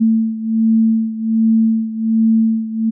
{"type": "beating tone pair", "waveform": "sine", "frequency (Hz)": [223, 224.3], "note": ["A3", "A3"], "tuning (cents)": [23, 34], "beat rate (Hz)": 1.3, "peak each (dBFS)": [-13, -17], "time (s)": [0, 2.91], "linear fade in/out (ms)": 20, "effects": []}